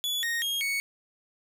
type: tone with pitch steps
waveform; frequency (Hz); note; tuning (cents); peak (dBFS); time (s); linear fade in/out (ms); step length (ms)
40% pulse; 3423 / 1861 / 3256 / 2222; A7 / A#6 / G#7 / C#7; -48 / -3 / -35 / +4; -26; 0.04-0.8; 0; 190
effects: none